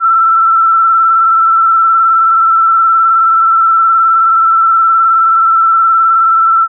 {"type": "tone with vibrato", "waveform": "sine", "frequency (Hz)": 1335, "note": "E6", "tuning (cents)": 22, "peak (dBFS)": -5, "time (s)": [0, 6.68], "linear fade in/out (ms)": 50, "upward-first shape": "sine", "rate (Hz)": 19, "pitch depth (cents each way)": 29, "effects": []}